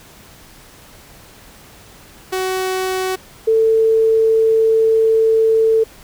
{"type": "tone pair in turn", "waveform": ["sawtooth", "sine"], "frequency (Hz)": [374.7, 445.6], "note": ["F#4", "A4"], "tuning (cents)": [22, 22], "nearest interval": "minor third", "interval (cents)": 300, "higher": "second", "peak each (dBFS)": [-14, -10], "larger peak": "second", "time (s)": [[2.32, 3.16], [3.47, 5.84]], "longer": "second", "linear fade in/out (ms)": 10, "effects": ["pink hiss -43 dBFS RMS until 6.03 s"]}